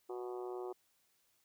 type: harmonic tone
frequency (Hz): 123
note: B2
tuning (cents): -7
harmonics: 3 / 4 / 5 / 6 / 7 / 8 / 9 / 10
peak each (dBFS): -41 / -50 / -57 / -50 / -55 / -57 / -57 / -60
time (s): 0.09-0.73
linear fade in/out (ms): 10
effects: white hiss -75 dBFS RMS until 1.44 s